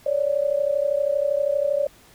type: tone pair together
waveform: sine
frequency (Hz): 554.7 / 587.3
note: C#5 / D5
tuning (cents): +1 / 0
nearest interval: minor second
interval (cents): 99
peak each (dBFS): -22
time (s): 0.06-1.87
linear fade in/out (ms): 5
effects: pink hiss -52 dBFS RMS until 2.14 s